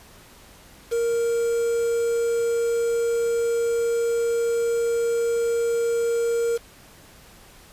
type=tone with quantisation; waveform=triangle; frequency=466.2 Hz; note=A#4; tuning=in tune; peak=-18 dBFS; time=0.91-6.58 s; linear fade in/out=20 ms; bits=6; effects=pink hiss -49 dBFS RMS until 7.72 s + resampled to 32000 Hz